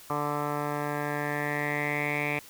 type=tone with low-pass filter sweep; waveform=10% pulse; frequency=146.83 Hz; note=D3; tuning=in tune; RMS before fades=-30 dBFS; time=0.1-2.39 s; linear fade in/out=2 ms; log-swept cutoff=1200 to 2400 Hz; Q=6.6; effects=white hiss -50 dBFS RMS until 2.49 s